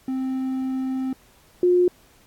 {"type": "tone pair in turn", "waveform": ["triangle", "sine"], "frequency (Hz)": [261.8, 357.5], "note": ["C4", "F4"], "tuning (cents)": [1, 41], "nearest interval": "perfect fourth", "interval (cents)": 540, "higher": "second", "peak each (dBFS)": [-21, -14], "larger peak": "second", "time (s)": [[0.08, 1.13], [1.63, 1.88]], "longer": "first", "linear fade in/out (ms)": 2, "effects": ["pink hiss -56 dBFS RMS until 2.26 s", "AAC 64 kbps"]}